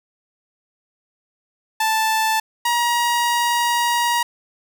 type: tone pair in turn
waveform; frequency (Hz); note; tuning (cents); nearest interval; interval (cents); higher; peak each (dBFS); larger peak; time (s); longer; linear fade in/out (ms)
sawtooth; 880 / 951.2; A5 / A#5; 0 / +35; minor second; 135; second; -13; neither; 1.8-2.4 / 2.65-4.23; second; 5
effects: none